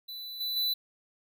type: tone with level steps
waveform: square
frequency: 3985 Hz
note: B7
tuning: 15 cents sharp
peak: -39 / -31 / -27 dBFS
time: 0.08-0.74 s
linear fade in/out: 10 ms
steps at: 0.4 / 0.56 s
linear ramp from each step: 10 ms
effects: none